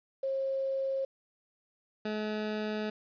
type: tone pair in turn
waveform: sine / 20% pulse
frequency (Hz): 538 / 213.5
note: C5 / G#3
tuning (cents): +48 / +48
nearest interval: octave + major third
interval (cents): 1600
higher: first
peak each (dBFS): -29 / -27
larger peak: second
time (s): 0.23-1.05 / 2.05-2.9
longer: second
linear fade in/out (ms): 5
effects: resampled to 11025 Hz + 10-bit